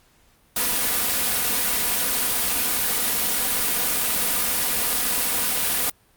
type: noise with comb filter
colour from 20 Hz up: white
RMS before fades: -22 dBFS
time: 0.56-5.9 s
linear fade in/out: 5 ms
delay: 4.1 ms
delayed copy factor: +0.55
effects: pink hiss -59 dBFS RMS until 6.16 s + Opus 48 kbps